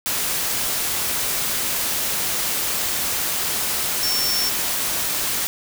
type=tone in noise; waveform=sine; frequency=5430 Hz; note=F8; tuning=50 cents flat; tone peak=-21 dBFS; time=4.03-4.49 s; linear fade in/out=0 ms; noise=white; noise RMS=-23 dBFS; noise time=0.06-5.47 s; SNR=-1 dB; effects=none